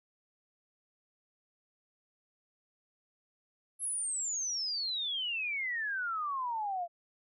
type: exponential sweep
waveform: sine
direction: down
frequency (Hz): 11175 to 674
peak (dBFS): -32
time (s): 3.79-6.88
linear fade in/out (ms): 50
effects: none